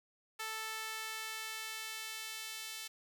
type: tone with high-pass filter sweep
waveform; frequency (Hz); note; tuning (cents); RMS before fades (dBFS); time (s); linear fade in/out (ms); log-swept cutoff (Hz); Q
sawtooth; 440; A4; 0; -43; 0.39-2.88; 10; 1300 to 3000; 0.9
effects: none